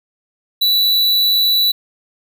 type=tone; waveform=square; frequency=3951 Hz; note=B7; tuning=in tune; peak=-12 dBFS; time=0.61-1.72 s; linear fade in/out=10 ms; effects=none